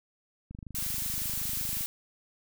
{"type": "click train", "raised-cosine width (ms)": 5, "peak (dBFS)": -30, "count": 34, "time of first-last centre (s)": [0.51, 1.809], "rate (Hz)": 25.4}
{"type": "noise", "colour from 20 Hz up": "blue", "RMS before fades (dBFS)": -33, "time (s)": [0.75, 1.86], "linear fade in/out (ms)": 0}
{"effects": []}